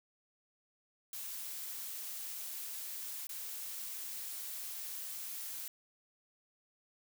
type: noise with dropouts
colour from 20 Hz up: blue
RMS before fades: -43 dBFS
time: 1.13-5.68 s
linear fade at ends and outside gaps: 2 ms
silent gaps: 3.27-3.292 s
effects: none